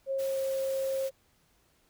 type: tone with pitch glide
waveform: sine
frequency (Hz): 540 to 536.3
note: C#5 to C5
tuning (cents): -45 to +43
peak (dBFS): -28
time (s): 0.06-1.11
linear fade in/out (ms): 50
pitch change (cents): -12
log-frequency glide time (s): 0.26-0.38
type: noise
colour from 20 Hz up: white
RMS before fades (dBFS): -46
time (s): 0.18-1.1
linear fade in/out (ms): 20
effects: pink hiss -68 dBFS RMS until 1.89 s